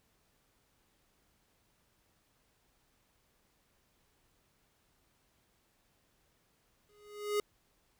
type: tone with exponential growth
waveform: square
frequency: 415.3 Hz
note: G#4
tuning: in tune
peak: -28 dBFS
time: 6.89-7.4 s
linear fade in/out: 2 ms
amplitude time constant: 110 ms
effects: pink hiss -73 dBFS RMS until 7.99 s